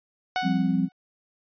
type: tone with exponential decay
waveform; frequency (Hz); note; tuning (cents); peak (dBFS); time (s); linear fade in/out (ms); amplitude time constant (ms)
sawtooth; 740; F#5; 0; -18; 0.36-0.92; 0; 120
type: chord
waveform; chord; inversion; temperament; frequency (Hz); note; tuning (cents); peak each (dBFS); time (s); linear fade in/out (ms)
sine; F suspended second; none; equal; 174.61 / 196 / 261.6; F3 / G3 / C4; 0 / 0 / 0; -25; 0.42-0.89; 50
effects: resampled to 11025 Hz